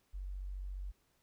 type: tone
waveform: sine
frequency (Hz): 47.22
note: F#1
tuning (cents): +36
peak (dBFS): -39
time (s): 0.13-0.92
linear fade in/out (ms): 20
effects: pink hiss -75 dBFS RMS until 1.22 s